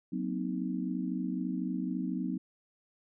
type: chord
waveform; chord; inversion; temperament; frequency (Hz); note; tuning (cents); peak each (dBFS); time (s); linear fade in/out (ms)
sine; C half-diminished seventh; second; equal with one note detuned; 185 / 233.1 / 257 / 311.1; Gb3 / Bb3 / C4 / Eb4; 0 / 0 / -31 / 0; -35 / -40 / -35 / -38; 0.12-2.38; 10
effects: none